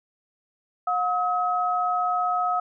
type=tone pair together; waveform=sine; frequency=720.6 / 1277 Hz; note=F#5 / D#6; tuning=-46 / +45 cents; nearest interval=minor seventh; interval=991 cents; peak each=-24 dBFS; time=0.87-2.6 s; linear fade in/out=5 ms; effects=none